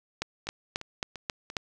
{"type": "two click trains", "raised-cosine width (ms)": 0.2, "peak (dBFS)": [-12, -22], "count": [6, 4], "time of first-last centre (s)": [[0.22, 1.568], [0.47, 1.501]], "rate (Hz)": [3.71, 2.91], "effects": []}